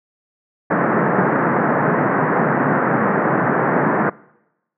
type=band-pass noise; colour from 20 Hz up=pink; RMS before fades=-17 dBFS; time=0.7-4.1 s; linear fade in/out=10 ms; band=140 to 1800 Hz; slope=48 dB/octave; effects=noise-tail reverb RT60 0.9 s tail -23 dB re dry